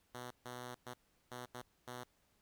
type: tone bursts at uneven times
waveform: 5% pulse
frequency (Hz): 123.47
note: B2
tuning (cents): 0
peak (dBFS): -34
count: 6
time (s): 0.14-0.31 / 0.45-0.75 / 0.86-0.94 / 1.31-1.46 / 1.54-1.62 / 1.87-2.04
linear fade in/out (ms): 10
effects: pink hiss -75 dBFS RMS until 2.41 s